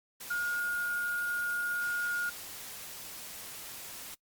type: tone in noise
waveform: sine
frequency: 1430 Hz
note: F6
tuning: 41 cents sharp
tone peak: -29 dBFS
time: 0.3-2.3 s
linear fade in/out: 10 ms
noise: white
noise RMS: -44 dBFS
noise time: 0.2-4.15 s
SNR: +12 dB
effects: noise-tail reverb RT60 0.1 s tail -23 dB re dry + Opus 48 kbps